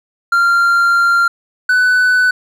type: tone pair in turn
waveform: triangle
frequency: 1387 / 1496.5 Hz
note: F6 / F#6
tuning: -12 / +19 cents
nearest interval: minor second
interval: 131 cents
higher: second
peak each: -7 dBFS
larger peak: neither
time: 0.32-1.28 / 1.69-2.31 s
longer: first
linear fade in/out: 5 ms
effects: none